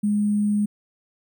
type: tone with sample-and-hold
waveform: sine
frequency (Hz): 207.7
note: G#3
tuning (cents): 0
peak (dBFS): -18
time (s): 0.03-0.66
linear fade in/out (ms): 10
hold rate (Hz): 8820
effects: none